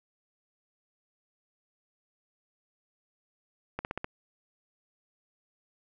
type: slowing click train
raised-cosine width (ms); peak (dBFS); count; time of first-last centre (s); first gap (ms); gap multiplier
0.5; -18; 5; 3.79-4.044; 59; 1.05
effects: none